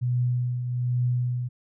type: tone with tremolo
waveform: sine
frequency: 123.47 Hz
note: B2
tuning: in tune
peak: -20 dBFS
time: 0.01-1.49 s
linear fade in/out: 20 ms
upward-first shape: triangle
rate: 1.2 Hz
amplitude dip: 55%
effects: none